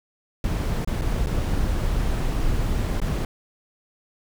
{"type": "noise with dropouts", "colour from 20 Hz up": "brown", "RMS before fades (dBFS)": -23, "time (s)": [0.44, 3.25], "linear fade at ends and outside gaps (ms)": 2, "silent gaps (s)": [[0.848, 0.874], [1.013, 1.018], [1.262, 1.269], [3.002, 3.016]], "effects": []}